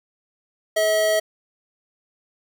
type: tone pair together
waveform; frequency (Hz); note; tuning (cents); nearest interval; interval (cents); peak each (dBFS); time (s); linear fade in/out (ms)
square; 428.4 / 641.9; A4 / E5; -46 / -46; perfect fifth; 700; -29 / -18; 0.76-1.2; 10
effects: none